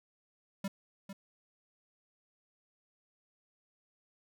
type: tone with echo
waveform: square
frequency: 196 Hz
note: G3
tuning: in tune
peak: -34 dBFS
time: 0.64-0.68 s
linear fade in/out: 5 ms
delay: 450 ms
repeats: 1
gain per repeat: -9 dB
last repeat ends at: 1.13 s
effects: none